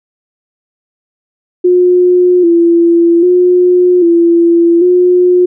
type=tone with vibrato; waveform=sine; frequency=349.2 Hz; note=F4; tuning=in tune; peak=-4 dBFS; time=1.64-5.46 s; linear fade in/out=10 ms; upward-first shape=square; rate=0.63 Hz; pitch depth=50 cents each way; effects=none